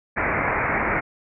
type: low-pass noise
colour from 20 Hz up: white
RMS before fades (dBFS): -23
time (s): 0.16-1.01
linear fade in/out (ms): 20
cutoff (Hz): 2300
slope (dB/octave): 96
effects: none